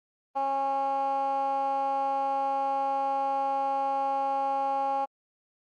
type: tone with band-pass filter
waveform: 15% pulse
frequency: 273.5 Hz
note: C#4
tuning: 23 cents flat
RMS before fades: -28 dBFS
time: 0.35-5.06 s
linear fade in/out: 20 ms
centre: 800 Hz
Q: 4.1
effects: Opus 32 kbps